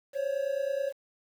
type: tone pair together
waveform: triangle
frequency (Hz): 533.6 / 563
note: C5 / C#5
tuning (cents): +34 / +27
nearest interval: minor second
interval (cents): 93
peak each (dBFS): -30 / -28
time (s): 0.13-0.93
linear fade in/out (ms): 50
effects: 9-bit